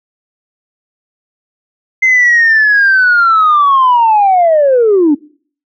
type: linear sweep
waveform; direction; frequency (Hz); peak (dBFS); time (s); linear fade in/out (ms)
sine; down; 2080 to 277.2; -4; 2.02-5.15; 10
effects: noise-tail reverb RT60 0.5 s tail -23 dB re dry + tanh soft clip ceiling -2 dBFS